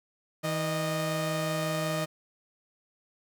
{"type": "tone pair together", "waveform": "sawtooth", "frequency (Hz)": [160.35, 616], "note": ["E3", "D#5"], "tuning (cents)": [-48, -17], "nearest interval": "octave + major seventh", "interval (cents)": 2331, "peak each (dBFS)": -27, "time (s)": [0.43, 2.06], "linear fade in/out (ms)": 20, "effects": []}